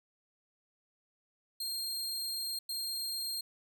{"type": "tone bursts at uneven times", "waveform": "sawtooth", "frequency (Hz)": 4208, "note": "C8", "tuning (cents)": 9, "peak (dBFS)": -32, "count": 2, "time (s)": [[1.6, 2.59], [2.69, 3.41]], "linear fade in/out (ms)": 5, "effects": []}